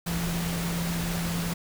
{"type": "tone in noise", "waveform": "sine", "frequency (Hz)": 170, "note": "F3", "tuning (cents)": -46, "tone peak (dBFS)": -28, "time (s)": [0.06, 1.54], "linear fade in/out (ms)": 10, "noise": "pink", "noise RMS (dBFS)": -33, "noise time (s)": [0.06, 1.54], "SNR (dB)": 2, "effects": []}